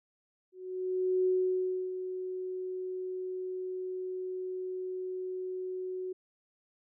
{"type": "tone with ADSR envelope", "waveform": "sine", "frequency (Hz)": 370, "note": "F#4", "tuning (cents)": 0, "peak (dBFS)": -24, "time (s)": [0.52, 6.13], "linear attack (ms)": 740, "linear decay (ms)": 650, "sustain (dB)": -10, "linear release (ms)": 9, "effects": []}